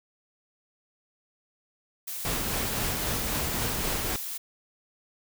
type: noise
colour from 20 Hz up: blue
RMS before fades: -35 dBFS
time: 2.07-4.38 s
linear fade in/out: 10 ms
type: noise with tremolo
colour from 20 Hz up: pink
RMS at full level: -29 dBFS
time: 2.25-4.16 s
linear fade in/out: 0 ms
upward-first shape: triangle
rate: 3.8 Hz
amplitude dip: 35%
effects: none